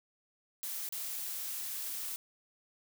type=noise with dropouts; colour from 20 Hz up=blue; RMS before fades=-39 dBFS; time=0.63-2.16 s; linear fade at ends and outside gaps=0 ms; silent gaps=0.889-0.924 s; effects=none